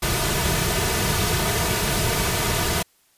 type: noise with comb filter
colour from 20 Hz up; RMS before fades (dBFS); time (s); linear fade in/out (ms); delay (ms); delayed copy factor
pink; -22; 0.02-2.83; 10; 3.7; -0.7
effects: white hiss -61 dBFS RMS until 3.17 s + resampled to 32000 Hz